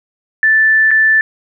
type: tone with dropouts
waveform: sine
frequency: 1760 Hz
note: A6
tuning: in tune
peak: -7 dBFS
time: 0.43-1.21 s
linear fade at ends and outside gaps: 1 ms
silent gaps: 0.908-0.913 s
effects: none